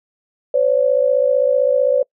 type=tone pair together; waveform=sine; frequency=514.4 / 570 Hz; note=C5 / C#5; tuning=-30 / +48 cents; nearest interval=major second; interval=178 cents; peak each=-15 dBFS; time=0.54-2.03 s; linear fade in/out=5 ms; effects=noise-tail reverb RT60 0.1 s tail -26 dB re dry